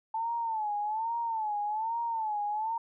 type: tone with vibrato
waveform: sine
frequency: 879 Hz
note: A5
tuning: 2 cents flat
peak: -29 dBFS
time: 0.14-2.78 s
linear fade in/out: 5 ms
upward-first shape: sine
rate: 1.2 Hz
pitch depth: 110 cents each way
effects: none